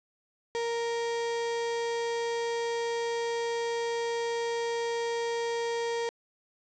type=tone; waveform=35% pulse; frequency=466.2 Hz; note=A#4; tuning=in tune; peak=-27 dBFS; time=0.55-6.09 s; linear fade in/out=0 ms; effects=resampled to 16000 Hz + 9-bit

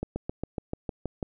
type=slowing click train; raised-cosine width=2 ms; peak=-17 dBFS; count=9; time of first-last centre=0.03-1.228 s; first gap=130 ms; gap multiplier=1.04; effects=none

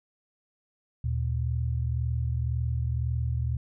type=tone pair together; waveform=sine; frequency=76.89 / 118.8 Hz; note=D#2 / A#2; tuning=-20 / +33 cents; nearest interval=minor sixth; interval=753 cents; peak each=-28 dBFS; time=1.04-3.57 s; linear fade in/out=5 ms; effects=none

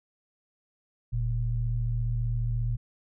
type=tone pair together; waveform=sine; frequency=41.6 / 116.3 Hz; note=E1 / A#2; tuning=+17 / -4 cents; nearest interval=octave + tritone; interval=1779 cents; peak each=-29 / -27 dBFS; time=1.12-2.77 s; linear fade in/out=20 ms; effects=none

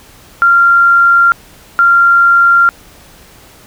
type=tone pair in turn; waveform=sine; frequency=1385 / 1385 Hz; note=F6 / F6; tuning=-15 / -15 cents; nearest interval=unison; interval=0 cents; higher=neither; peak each=-4 dBFS; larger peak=neither; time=0.42-1.32 / 1.79-2.69 s; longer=neither; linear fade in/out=0 ms; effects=pink hiss -40 dBFS RMS until 3.66 s

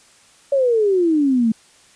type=exponential sweep; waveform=sine; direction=down; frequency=569 to 216.8 Hz; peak=-13 dBFS; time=0.52-1.52 s; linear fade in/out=5 ms; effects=white hiss -51 dBFS RMS until 1.95 s + resampled to 22050 Hz

